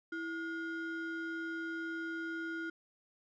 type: ring-modulated tone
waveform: triangle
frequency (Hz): 880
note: A5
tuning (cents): 0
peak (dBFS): -32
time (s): 0.12-2.7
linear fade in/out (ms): 5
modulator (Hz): 551
effects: resampled to 16000 Hz